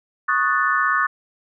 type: chord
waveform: sine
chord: D# half-diminished seventh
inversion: third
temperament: equal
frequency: 1108.7 / 1244.5 / 1480 / 1760 Hz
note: C#6 / D#6 / F#6 / A6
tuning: 0 / 0 / 0 / 0 cents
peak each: -22 dBFS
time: 0.28-1.07 s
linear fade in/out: 10 ms
effects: none